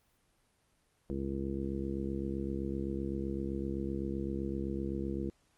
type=harmonic tone; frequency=67.8 Hz; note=C#2; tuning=38 cents flat; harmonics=1 / 2 / 3 / 4 / 5 / 6 / 7; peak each=-40 / -43 / -38 / -44 / -38 / -47 / -45 dBFS; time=1.1-5.3 s; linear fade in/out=0 ms; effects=pink hiss -72 dBFS RMS until 5.57 s + Opus 24 kbps